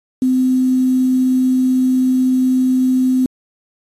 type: tone with quantisation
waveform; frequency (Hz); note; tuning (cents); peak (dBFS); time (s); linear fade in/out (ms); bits
sine; 256.8; C4; -32; -11; 0.22-3.26; 2; 6
effects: AAC 32 kbps